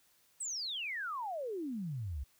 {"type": "exponential sweep", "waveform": "sine", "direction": "down", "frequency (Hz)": [8372, 62.1], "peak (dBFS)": -36, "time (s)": [0.4, 2.24], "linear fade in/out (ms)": 10, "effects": ["white hiss -69 dBFS RMS until 2.39 s"]}